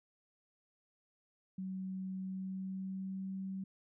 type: tone with pitch glide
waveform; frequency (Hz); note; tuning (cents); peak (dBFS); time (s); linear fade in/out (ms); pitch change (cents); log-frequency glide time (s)
sine; 188.6 to 191.45; F#3 to G3; +33 to -41; -38; 1.58-3.64; 5; +26; 2.18-3.35
effects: none